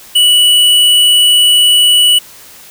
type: tone with hard clipping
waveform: triangle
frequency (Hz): 2948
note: F#7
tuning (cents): -7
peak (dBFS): -6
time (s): 0.15-2.19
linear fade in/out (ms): 10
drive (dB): 16
effects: white hiss -36 dBFS RMS until 2.7 s